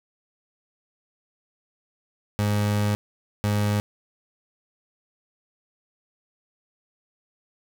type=tone bursts at uneven times; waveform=30% pulse; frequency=103.83 Hz; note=G#2; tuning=in tune; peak=-18 dBFS; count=2; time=2.39-2.95 / 3.44-3.8 s; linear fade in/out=0 ms; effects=none